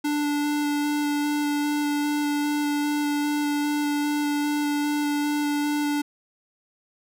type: tone with vibrato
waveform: square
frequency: 293.3 Hz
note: D4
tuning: 2 cents flat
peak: -23 dBFS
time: 0.04-6.02 s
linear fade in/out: 10 ms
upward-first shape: square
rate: 2.5 Hz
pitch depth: 8 cents each way
effects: none